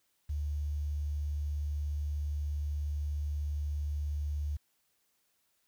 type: tone with quantisation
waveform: sine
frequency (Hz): 73.6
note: D2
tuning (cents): +4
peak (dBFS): -31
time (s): 0.29-4.57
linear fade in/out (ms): 10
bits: 10
effects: white hiss -75 dBFS RMS until 5.67 s